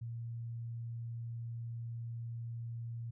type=tone; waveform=sine; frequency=116.54 Hz; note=A#2; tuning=in tune; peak=-39 dBFS; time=0.01-3.11 s; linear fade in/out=10 ms; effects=none